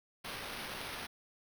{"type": "noise with sample-and-hold", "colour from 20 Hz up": "violet", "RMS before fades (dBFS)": -43, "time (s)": [0.24, 1.07], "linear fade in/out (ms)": 10, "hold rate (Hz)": 7350, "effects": []}